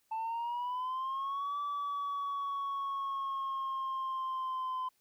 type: linear two-way sweep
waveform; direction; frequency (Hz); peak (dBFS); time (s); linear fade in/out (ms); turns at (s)
sine; up then down; 880 to 1156 to 1023; -31; 0.11-4.89; 10; 1.59
effects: tanh soft clip ceiling -32 dBFS + white hiss -74 dBFS RMS until 5 s